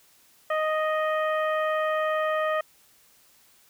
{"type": "harmonic tone", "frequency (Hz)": 622.3, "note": "D#5", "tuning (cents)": 0, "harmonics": [1, 2, 3, 4, 5], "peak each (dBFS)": [-25, -28, -32, -42, -44], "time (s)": [0.5, 2.61], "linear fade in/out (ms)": 5, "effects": ["white hiss -59 dBFS RMS until 3.69 s"]}